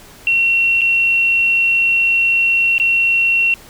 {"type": "tone with dropouts", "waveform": "sine", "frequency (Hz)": 2728, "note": "F7", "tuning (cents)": -41, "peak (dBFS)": -11, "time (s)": [0.27, 3.54], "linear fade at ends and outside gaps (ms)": 1, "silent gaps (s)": [[0.81, 0.816], [2.781, 2.799]], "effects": ["pink hiss -41 dBFS RMS until 3.69 s"]}